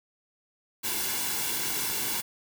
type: noise with comb filter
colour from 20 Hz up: white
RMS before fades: -30 dBFS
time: 0.83-2.22 s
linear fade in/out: 20 ms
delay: 1.6 ms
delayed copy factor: -0.6
effects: none